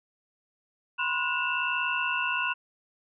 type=tone cluster; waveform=sine; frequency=994 / 1055 / 1455 / 2676 / 2832 Hz; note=B5 / C6 / F#6 / E7 / F7; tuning=+11 / +14 / -29 / +25 / +23 cents; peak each=-34 / -34 / -30 / -30 / -37 dBFS; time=0.98-2.54 s; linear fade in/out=20 ms; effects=none